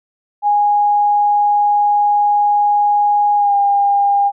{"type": "tone with pitch glide", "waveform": "sine", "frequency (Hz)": [825, 805.7], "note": ["G#5", "G5"], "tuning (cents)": [-12, 47], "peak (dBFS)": -10, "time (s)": [0.42, 4.32], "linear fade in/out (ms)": 50, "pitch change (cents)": -41, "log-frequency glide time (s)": [3.36, 3.55], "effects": []}